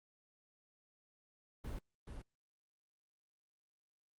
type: noise with echo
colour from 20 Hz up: brown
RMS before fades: -43 dBFS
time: 1.64-1.79 s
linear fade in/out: 5 ms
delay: 430 ms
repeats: 1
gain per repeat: -5 dB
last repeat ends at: 2.22 s
effects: Opus 24 kbps